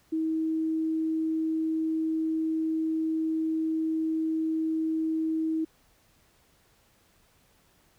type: tone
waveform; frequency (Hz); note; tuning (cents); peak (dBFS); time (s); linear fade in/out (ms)
sine; 319.3; D#4; +45; -25; 0.12-5.65; 10
effects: pink hiss -64 dBFS RMS until 7.98 s